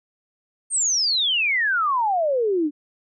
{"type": "exponential sweep", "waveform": "sine", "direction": "down", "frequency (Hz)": [8870, 283], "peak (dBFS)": -18, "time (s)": [0.7, 2.71], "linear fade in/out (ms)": 50, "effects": []}